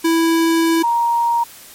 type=tone pair in turn; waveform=square / sine; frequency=329.6 / 937.9 Hz; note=E4 / A#5; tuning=0 / +10 cents; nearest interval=octave + tritone; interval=1810 cents; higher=second; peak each=-13 dBFS; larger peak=neither; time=0.04-0.83 / 0.83-1.44 s; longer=first; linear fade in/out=10 ms; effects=white hiss -40 dBFS RMS until 1.74 s + MP3 64 kbps